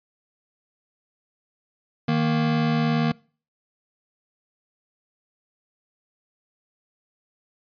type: tone pair together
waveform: square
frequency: 155.9 / 233.6 Hz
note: D#3 / A#3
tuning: +4 / +4 cents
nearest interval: perfect fifth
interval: 700 cents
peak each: -23 dBFS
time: 2.08-3.12 s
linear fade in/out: 5 ms
effects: noise-tail reverb RT60 0.4 s tail -24 dB re dry + resampled to 11025 Hz